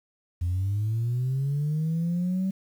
sine linear sweep, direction up, 84.7 to 192.8 Hz, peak -22 dBFS, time 0.41-2.51 s, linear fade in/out 10 ms, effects tanh soft clip ceiling -21 dBFS + 9-bit

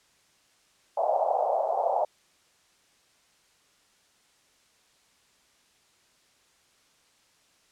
pink band-pass noise, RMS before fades -26 dBFS, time 0.97-2.05 s, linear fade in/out 5 ms, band 580 to 820 Hz, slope 48 dB/octave, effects white hiss -64 dBFS RMS until 7.71 s + low-pass 8000 Hz 12 dB/octave

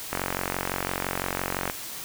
click train, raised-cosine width 0.5 ms, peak -11 dBFS, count 73, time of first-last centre 0.13-1.699 s, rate 45.9 Hz, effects white hiss -37 dBFS RMS until 2.04 s

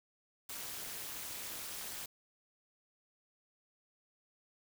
white noise with amplitude modulation, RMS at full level -40 dBFS, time 0.49-2.06 s, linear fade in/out 5 ms, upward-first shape sine, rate 221 Hz, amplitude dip 85%, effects none

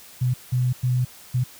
sine tone bursts at uneven times, 125.5 Hz, B2, 28 cents sharp, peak -18 dBFS, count 4, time 0.21-0.34 / 0.52-0.73 / 0.83-1.05 / 1.34-1.44 s, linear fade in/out 10 ms, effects white hiss -46 dBFS RMS until 1.59 s

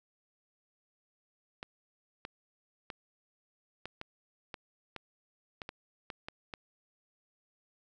clicks, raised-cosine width 0.3 ms, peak -24 dBFS, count 12, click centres 1.629 / 2.251 / 2.902 / 3.856 / 4.014 / 4.542 / 4.963 / 5.618 / 5.691 / 6.102 / 6.285 / 6.538 s, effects none

